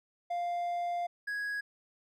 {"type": "tone pair in turn", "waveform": "triangle", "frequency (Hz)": [698.5, 1661.3], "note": ["F5", "G#6"], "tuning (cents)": [0, 0], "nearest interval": "octave + minor third", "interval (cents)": 1500, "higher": "second", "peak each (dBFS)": [-29, -31], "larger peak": "first", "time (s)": [[0.3, 1.07], [1.27, 1.61]], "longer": "first", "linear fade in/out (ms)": 10, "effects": []}